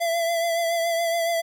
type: tone with vibrato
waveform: square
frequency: 673 Hz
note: E5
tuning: 36 cents sharp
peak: -22 dBFS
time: 0-1.42 s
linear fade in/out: 20 ms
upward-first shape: triangle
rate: 7.1 Hz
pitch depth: 37 cents each way
effects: none

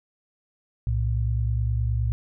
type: tone pair together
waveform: sine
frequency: 63.7 / 113.39 Hz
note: C2 / A#2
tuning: -46 / -47 cents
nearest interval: minor seventh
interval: 999 cents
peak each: -24 dBFS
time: 0.87-2.12 s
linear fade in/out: 0 ms
effects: none

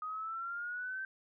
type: exponential sweep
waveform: sine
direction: up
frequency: 1244 to 1561 Hz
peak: -37 dBFS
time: 0.02-1.05 s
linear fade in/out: 2 ms
effects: none

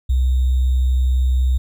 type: tone with sample-and-hold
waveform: sine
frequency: 63.9 Hz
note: C2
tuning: 40 cents flat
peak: -13 dBFS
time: 0.09-1.58 s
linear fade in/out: 10 ms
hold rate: 3675 Hz
effects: none

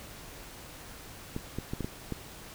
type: clicks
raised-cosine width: 3 ms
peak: -20 dBFS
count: 6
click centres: 1.364 / 1.586 / 1.735 / 1.807 / 1.845 / 2.123 s
effects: pink hiss -47 dBFS RMS until 2.54 s

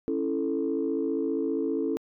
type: chord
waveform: sine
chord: A major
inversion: first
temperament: just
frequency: 275 / 330 / 440 Hz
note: C#4 / E4 / A4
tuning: -14 / +2 / 0 cents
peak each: -29 dBFS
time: 0.08-1.97 s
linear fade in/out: 0 ms
effects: tanh soft clip ceiling -17 dBFS

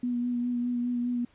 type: tone with vibrato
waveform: sine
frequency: 243.1 Hz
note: B3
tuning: 27 cents flat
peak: -26 dBFS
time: 0.03-1.25 s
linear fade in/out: 5 ms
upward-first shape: sine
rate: 4.9 Hz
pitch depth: 20 cents each way
effects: pink hiss -63 dBFS RMS until 1.34 s + resampled to 8000 Hz

